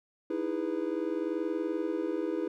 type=chord; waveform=triangle; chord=E major seventh; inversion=third; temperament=just; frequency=309 / 329.6 / 412 / 494.4 Hz; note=D#4 / E4 / G#4 / B4; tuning=-12 / 0 / -14 / +2 cents; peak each=-34 / -31 / -34 / -35 dBFS; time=0.3-2.48 s; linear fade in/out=5 ms; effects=none